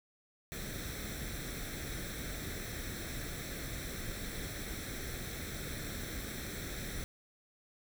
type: noise with comb filter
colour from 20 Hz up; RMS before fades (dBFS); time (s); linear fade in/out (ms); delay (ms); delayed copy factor
pink; -41; 0.52-7.04; 0; 0.52; +0.7
effects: none